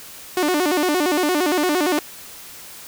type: tone with vibrato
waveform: sawtooth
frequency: 329.6 Hz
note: E4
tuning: in tune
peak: -13 dBFS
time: 0.37-1.99 s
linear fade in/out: 2 ms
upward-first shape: square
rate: 8.7 Hz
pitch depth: 180 cents each way
effects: white hiss -39 dBFS RMS until 2.87 s